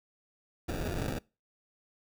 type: noise with sample-and-hold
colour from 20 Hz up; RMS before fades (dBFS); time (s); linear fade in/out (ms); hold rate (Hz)
pink; -34; 0.68-1.19; 10; 1050
effects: noise-tail reverb RT60 0.3 s tail -24 dB re dry